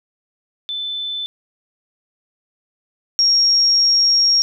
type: tone pair in turn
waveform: sine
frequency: 3520 / 5576 Hz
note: A7 / F8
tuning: 0 / -4 cents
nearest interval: minor sixth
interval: 796 cents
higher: second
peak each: -22 / -11 dBFS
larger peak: second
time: 0.69-1.26 / 3.19-4.42 s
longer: second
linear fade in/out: 0 ms
effects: none